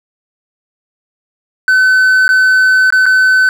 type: tone with dropouts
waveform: triangle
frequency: 1517 Hz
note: F#6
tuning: 43 cents sharp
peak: -4 dBFS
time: 1.68-3.49 s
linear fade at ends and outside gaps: 1 ms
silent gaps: 2.28-2.29 / 2.904-2.924 / 3.057-3.063 s
effects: none